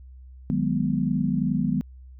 sine chord, G# minor seventh, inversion second, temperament equal, 155.56 / 185 / 207.7 / 246.9 Hz, D#3 / F#3 / G#3 / B3, 0 / 0 / 0 / 0 cents, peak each -27 / -27 / -27 / -26 dBFS, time 0.5-1.81 s, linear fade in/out 0 ms, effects added 64 Hz sine -42 dBFS peak until 2.19 s

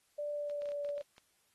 sine tone with pitch glide, 587.3 to 577.5 Hz, D5 to D5, 0 to -29 cents, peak -35 dBFS, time 0.18-1.02 s, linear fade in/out 10 ms, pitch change -29 cents, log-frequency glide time 0.31-0.78 s
clicks, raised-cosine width 0.2 ms, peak -38 dBFS, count 10, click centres 0.498 / 0.62 / 0.657 / 0.689 / 0.719 / 0.848 / 0.89 / 0.98 / 1.01 / 1.181 s
effects white hiss -73 dBFS RMS until 1.54 s + AAC 32 kbps

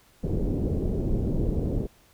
pink low-pass noise, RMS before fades -26 dBFS, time 0.23-1.87 s, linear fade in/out 10 ms, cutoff 450 Hz, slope 24 dB/octave, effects pink hiss -59 dBFS RMS until 2.13 s

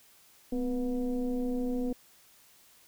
sine tone with frequency modulation, 252.7 Hz, B3, 40 cents sharp, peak -28 dBFS, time 0.52-1.93 s, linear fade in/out 5 ms, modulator 236 Hz, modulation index 0.89, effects white hiss -60 dBFS RMS until 2.87 s

